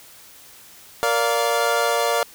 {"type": "chord", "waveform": "25% pulse", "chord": "Bb major", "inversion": "none", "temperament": "equal with one note detuned", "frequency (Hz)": [466.2, 579.9, 698.5], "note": ["Bb4", "D5", "F5"], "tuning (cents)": [0, -22, 0], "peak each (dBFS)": -19, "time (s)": [1.03, 2.23], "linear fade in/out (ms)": 0, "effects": ["white hiss -46 dBFS RMS until 2.34 s"]}